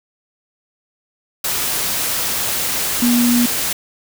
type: tone in noise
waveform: sine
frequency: 241.1 Hz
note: B3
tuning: 41 cents flat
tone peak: -12 dBFS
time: 3.02-3.46 s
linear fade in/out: 5 ms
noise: white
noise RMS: -20 dBFS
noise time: 1.44-3.73 s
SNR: +5 dB
effects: none